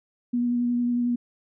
sine tone with vibrato, 241.8 Hz, B3, 36 cents flat, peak -21 dBFS, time 0.33-1.16 s, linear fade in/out 10 ms, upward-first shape sine, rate 11 Hz, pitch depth 14 cents each way, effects none

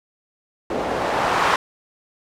blue noise with low-pass filter sweep, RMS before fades -21 dBFS, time 0.7-1.56 s, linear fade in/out 2 ms, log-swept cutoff 500 to 1200 Hz, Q 1.2, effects none

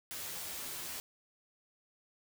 white noise with comb filter, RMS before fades -42 dBFS, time 0.11-1 s, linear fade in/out 0 ms, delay 12 ms, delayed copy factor +0.85, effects none

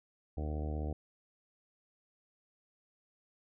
harmonic tone, 75.7 Hz, D#2, 47 cents flat, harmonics 1 / 2 / 3 / 4 / 5 / 6 / 7 / 8 / 9 / 10, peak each -35 / -44 / -47 / -45 / -51 / -48 / -51 / -53 / -52 / -52 dBFS, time 0.37-0.93 s, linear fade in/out 5 ms, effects none

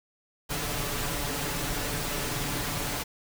pink noise with comb filter, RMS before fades -31 dBFS, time 0.49-3.04 s, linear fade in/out 20 ms, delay 6.9 ms, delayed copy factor +0.6, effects none

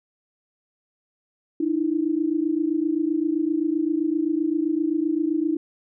sine tone pair together, 302 / 329.7 Hz, D4 / E4, +48 / 0 cents, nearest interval major second, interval 152 cents, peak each -23 dBFS, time 1.6-5.57 s, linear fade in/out 5 ms, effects none

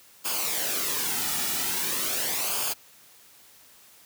white noise with flanger, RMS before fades -28 dBFS, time 0.24-2.74 s, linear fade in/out 20 ms, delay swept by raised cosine 0.51 to 1.91 ms, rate 0.42 Hz, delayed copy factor -0.6, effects white hiss -54 dBFS RMS until 4.05 s + high-pass 60 Hz 12 dB/octave

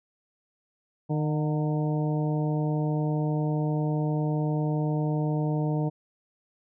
harmonic tone with a mistuned harmonic, 152.5 Hz, D#3, 34 cents flat, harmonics 1 / 2 / 3 / 4 / 5 / 6, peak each -25 / -31 / -35 / -37 / -39 / -41 dBFS, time 1.09-5.9 s, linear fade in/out 20 ms, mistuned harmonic 5, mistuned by -57 cents, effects none

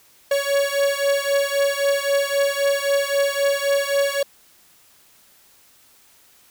45% pulse beating tone pair, 558 / 561.8 Hz, C#5 / C#5, +11 / +23 cents, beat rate 3.8 Hz, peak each -21 dBFS, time 0.31-4.23 s, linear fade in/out 5 ms, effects white hiss -54 dBFS RMS until 6.5 s

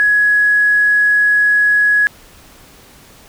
triangle tone, 1677 Hz, G#6, 16 cents sharp, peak -5 dBFS, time 0-2.07 s, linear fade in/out 0 ms, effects tanh soft clip ceiling -7 dBFS + pink hiss -43 dBFS RMS until 3.28 s

